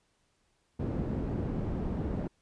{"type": "low-pass noise", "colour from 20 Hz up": "white", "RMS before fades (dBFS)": -33, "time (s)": [0.79, 2.28], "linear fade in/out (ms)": 10, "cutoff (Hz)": 250, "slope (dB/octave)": 12, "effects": ["pink hiss -73 dBFS RMS until 2.41 s", "resampled to 22050 Hz"]}